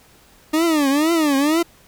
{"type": "tone with vibrato", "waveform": "40% pulse", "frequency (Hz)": 302.8, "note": "D#4", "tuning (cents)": -47, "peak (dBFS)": -14, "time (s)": [0.53, 1.63], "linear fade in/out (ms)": 10, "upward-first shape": "triangle", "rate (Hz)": 2.1, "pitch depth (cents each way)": 220, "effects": ["pink hiss -51 dBFS RMS until 1.87 s"]}